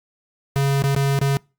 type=tone with dropouts; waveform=square; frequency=138.59 Hz; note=C#3; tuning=in tune; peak=-17 dBFS; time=0.56-1.37 s; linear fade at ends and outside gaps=0 ms; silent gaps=0.822-0.839 / 0.949-0.963 / 1.19-1.214 s; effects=noise-tail reverb RT60 0.3 s tail -26 dB re dry + Opus 48 kbps